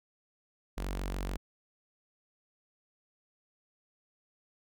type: tone with notch filter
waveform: sawtooth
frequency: 46.85 Hz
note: F#1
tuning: 22 cents sharp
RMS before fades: -36 dBFS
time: 0.77-1.37 s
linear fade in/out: 10 ms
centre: 110 Hz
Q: 1.4
effects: none